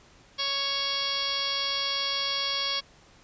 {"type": "harmonic tone with a mistuned harmonic", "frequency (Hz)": 554.4, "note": "C#5", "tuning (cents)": 0, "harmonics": [1, 2, 3, 4, 5, 6, 7, 8, 9, 10], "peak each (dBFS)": [-41, -36, -41, -37, -40, -31, -41, -33, -35, -36], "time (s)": [0.38, 2.81], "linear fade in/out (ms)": 20, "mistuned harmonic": 9, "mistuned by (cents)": -40, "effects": ["pink hiss -56 dBFS RMS until 3.23 s", "resampled to 16000 Hz"]}